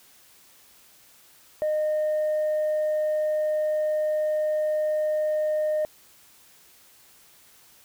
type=tone; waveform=sine; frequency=613 Hz; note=D#5; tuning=26 cents flat; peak=-20 dBFS; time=1.62-5.85 s; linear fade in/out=0 ms; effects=tanh soft clip ceiling -20 dBFS + white hiss -55 dBFS RMS until 7.84 s